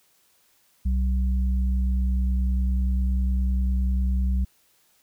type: tone pair together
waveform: sine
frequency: 63.5 / 190.74 Hz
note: B1 / G3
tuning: +49 / -47 cents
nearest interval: octave + perfect fifth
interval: 1904 cents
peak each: -20 / -31 dBFS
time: 0.85-4.45 s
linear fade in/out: 10 ms
effects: white hiss -63 dBFS RMS until 5.02 s